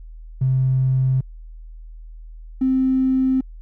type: tone pair in turn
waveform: triangle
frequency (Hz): 130.81 / 261.6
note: C3 / C4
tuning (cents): 0 / 0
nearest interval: octave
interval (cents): 1200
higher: second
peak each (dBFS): -11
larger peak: neither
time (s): 0.41-1.21 / 2.61-3.41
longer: neither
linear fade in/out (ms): 10
effects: tanh soft clip ceiling -13 dBFS + added 40 Hz sine -35 dBFS peak until 3.61 s